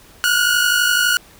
sawtooth tone pair together, 1428.1 / 1480 Hz, F6 / F#6, +38 / 0 cents, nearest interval minor second, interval 62 cents, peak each -13 dBFS, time 0.24-1.17 s, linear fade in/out 0 ms, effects pink hiss -46 dBFS RMS until 1.39 s

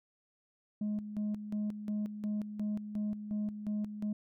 sine tone with tremolo, 209.8 Hz, G#3, 18 cents sharp, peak -29 dBFS, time 0.81-4.13 s, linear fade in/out 5 ms, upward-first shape square, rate 2.8 Hz, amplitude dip 70%, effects tanh soft clip ceiling -30 dBFS

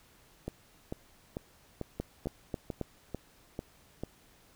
two click trains, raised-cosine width 2 ms, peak -22 / -20 dBFS, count 9 / 4, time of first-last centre 0.48-4.036 / 2-2.813 s, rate 2.25 / 3.69 Hz, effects pink hiss -62 dBFS RMS until 4.55 s

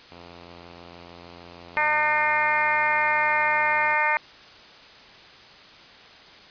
5% pulse tone, 86.4 Hz, F2, 18 cents flat, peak -32 dBFS, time 0.11-3.95 s, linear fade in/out 10 ms
harmonic tone, 302.7 Hz, D#4, 48 cents flat, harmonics 2 / 3 / 4 / 5 / 6 / 7 / 8, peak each -32 / -24 / -30 / -30 / -26 / -25 / -31 dBFS, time 1.77-4.17 s, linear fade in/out 0 ms
effects white hiss -47 dBFS RMS until 6.5 s + resampled to 11025 Hz

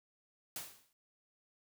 white noise with exponential decay, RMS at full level -40 dBFS, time 0.56-0.93 s, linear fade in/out 1 ms, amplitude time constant 79 ms, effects none

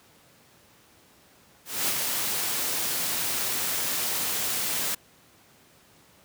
white noise with ADSR envelope, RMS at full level -25 dBFS, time 1.65-4.95 s, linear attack 230 ms, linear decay 49 ms, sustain -3 dB, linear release 7 ms, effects pink hiss -57 dBFS RMS until 6.24 s + high-pass 100 Hz 12 dB/octave

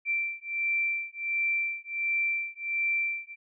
sine beating tone pair, 2347 / 2348.4 Hz, D7 / D7, -2 / -1 cents, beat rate 1.4 Hz, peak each -30 dBFS, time 0.05-3.36 s, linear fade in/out 50 ms, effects none

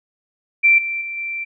sine tone with level steps, 2349 Hz, D7, in tune, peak -9 / -21 / -25 / -23 dBFS, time 0.63-1.45 s, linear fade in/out 20 ms, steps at 0.78 / 1.01 / 1.17 s, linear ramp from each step 5 ms, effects none

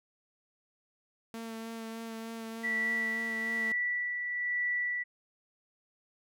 sawtooth tone with vibrato, 226.1 Hz, A3, 47 cents sharp, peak -35 dBFS, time 1.34-3.72 s, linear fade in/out 0 ms, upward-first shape sine, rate 3.3 Hz, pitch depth 16 cents each way
sine tone with tremolo, 1959 Hz, B6, 15 cents flat, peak -28 dBFS, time 2.63-5.04 s, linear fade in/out 20 ms, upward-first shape sine, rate 1.1 Hz, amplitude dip 40%
effects none

